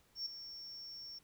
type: tone with ADSR envelope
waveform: triangle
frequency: 5470 Hz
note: F8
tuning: 37 cents flat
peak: -33 dBFS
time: 0.15-1.19 s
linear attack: 110 ms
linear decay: 6 ms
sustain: -12 dB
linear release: 9 ms
effects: tanh soft clip ceiling -33 dBFS + pink hiss -70 dBFS RMS until 1.23 s